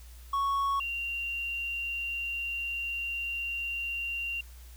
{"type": "tone pair in turn", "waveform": ["triangle", "sine"], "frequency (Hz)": [1108.7, 2768], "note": ["C#6", "F7"], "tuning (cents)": [0, -16], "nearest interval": "octave + major third", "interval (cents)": 1584, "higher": "second", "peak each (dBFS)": [-24, -31], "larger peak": "first", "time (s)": [[0.33, 0.8], [0.8, 4.41]], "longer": "second", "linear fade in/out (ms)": 5, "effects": ["added 60 Hz sine -46 dBFS peak until 4.76 s", "white hiss -57 dBFS RMS until 4.76 s"]}